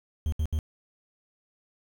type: tone bursts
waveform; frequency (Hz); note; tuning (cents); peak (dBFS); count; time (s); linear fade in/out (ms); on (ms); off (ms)
triangle; 77.78; D#2; 0; -22; 3; 0.26-0.589; 0; 63; 70
effects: 8-bit